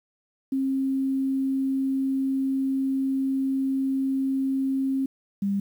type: tone pair in turn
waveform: sine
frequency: 268 / 199.05 Hz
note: C4 / G3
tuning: +42 / +27 cents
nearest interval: perfect fourth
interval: 515 cents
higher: first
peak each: -22 dBFS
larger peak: neither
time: 0.52-5.06 / 5.42-5.6 s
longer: first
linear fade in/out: 5 ms
effects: 9-bit